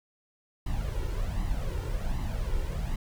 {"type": "noise with flanger", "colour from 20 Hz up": "brown", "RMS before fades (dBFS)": -30, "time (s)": [0.66, 2.96], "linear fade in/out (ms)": 5, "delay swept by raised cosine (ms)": [1, 2.2], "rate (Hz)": 1.3, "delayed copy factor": 0.65, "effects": []}